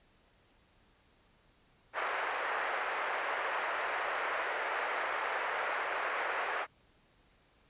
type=band-pass noise; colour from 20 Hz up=white; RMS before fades=-35 dBFS; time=1.93-6.67 s; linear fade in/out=50 ms; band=470 to 2000 Hz; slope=24 dB/octave; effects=pink hiss -67 dBFS RMS until 7.69 s + resampled to 8000 Hz